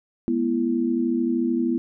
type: tone cluster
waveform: sine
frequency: 211.2 / 244.4 / 334.2 Hz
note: G#3 / B3 / E4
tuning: +29 / -18 / +24 cents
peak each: -30 / -22 / -24 dBFS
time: 0.28-1.78 s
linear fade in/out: 0 ms
effects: none